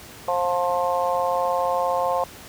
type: harmonic tone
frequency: 176.9 Hz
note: F3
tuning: 23 cents sharp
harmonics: 3 / 4 / 5 / 6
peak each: -24 / -25 / -26 / -27 dBFS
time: 0.28-2.24 s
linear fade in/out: 2 ms
effects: pink hiss -42 dBFS RMS until 2.48 s + high-pass 60 Hz 12 dB/octave